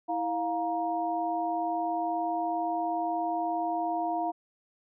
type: tone cluster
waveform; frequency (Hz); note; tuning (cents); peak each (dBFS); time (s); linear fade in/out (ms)
sine; 326.3 / 704 / 941; E4 / F5 / A#5; -18 / +14 / +16; -34 / -29 / -34; 0.08-4.32; 20
effects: none